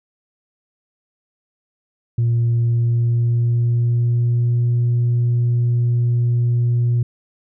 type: tone with pitch glide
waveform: sine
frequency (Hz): 117.5 to 120.04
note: A#2 to B2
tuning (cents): +14 to -49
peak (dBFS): -12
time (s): 2.18-7.03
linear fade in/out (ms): 5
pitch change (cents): +37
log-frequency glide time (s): 2.6-4.68
effects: tanh soft clip ceiling -12 dBFS